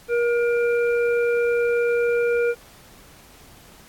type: harmonic tone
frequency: 475 Hz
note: A#4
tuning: 33 cents sharp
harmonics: 1 / 3 / 5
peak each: -18 / -28 / -32 dBFS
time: 0.08-2.55 s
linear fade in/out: 50 ms
effects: pink hiss -49 dBFS RMS until 3.88 s + AAC 64 kbps